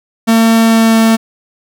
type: tone with pitch glide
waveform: 45% pulse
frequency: 226.2 to 224.5 Hz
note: A3 to A3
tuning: +48 to +35 cents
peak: -6 dBFS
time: 0.27-1.17 s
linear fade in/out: 20 ms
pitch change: -13 cents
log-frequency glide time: 0.6-0.99 s
effects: none